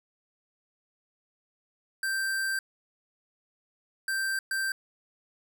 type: tone bursts at uneven times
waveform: square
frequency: 1568 Hz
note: G6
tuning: in tune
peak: -28 dBFS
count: 3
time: 2.03-2.59 / 4.08-4.39 / 4.51-4.72 s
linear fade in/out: 2 ms
effects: none